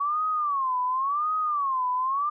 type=tone with vibrato; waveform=sine; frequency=1120 Hz; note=C#6; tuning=18 cents sharp; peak=-23 dBFS; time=0-2.3 s; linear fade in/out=10 ms; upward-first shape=sine; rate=0.92 Hz; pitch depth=200 cents each way; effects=none